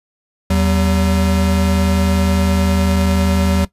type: tone pair together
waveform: square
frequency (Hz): 80.2 / 190.45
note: E2 / G3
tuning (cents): -47 / -50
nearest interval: octave + minor third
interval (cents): 1497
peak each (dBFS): -16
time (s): 0.5-3.65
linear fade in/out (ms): 5
effects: noise-tail reverb RT60 0.1 s tail -17 dB re dry + resampled to 32000 Hz